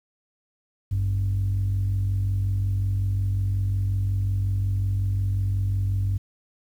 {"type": "tone pair together", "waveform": "sine", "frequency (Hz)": [52.49, 98], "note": ["G#1", "G2"], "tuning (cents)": [19, 0], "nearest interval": "major seventh", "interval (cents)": 1081, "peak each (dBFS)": [-27, -20], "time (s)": [0.91, 6.18], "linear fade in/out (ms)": 10, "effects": ["tanh soft clip ceiling -18 dBFS", "9-bit"]}